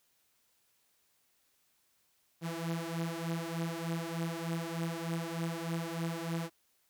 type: beating tone pair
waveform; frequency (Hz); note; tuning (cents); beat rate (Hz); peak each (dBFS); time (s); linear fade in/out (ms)
sawtooth; 164.81 / 168.11; E3 / E3; 0 / +34; 3.3; -33 / -34; 2.41-6.5; 50
effects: white hiss -73 dBFS RMS until 6.89 s